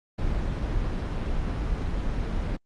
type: noise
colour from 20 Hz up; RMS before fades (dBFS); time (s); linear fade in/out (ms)
brown; -27; 0.18-2.57; 10
effects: low-pass 5000 Hz 12 dB/octave + Opus 32 kbps